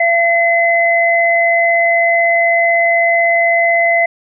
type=tone pair together; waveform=sine; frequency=680 / 2038 Hz; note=F5 / C7; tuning=-46 / -46 cents; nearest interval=octave + perfect fifth; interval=1900 cents; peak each=-12 dBFS; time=0-4.06 s; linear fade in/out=5 ms; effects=none